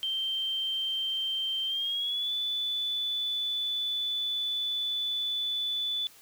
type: tone with pitch glide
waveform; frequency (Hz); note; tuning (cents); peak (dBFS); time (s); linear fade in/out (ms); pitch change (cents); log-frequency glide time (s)
sine; 3136 to 3480; G7 to A7; 0 to -20; -28; 0.03-6.07; 0; +180; 1.65-2.32
effects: white hiss -55 dBFS RMS until 6.21 s